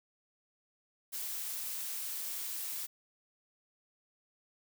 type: noise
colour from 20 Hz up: blue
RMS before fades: -39 dBFS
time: 1.12-2.87 s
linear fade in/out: 20 ms
effects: none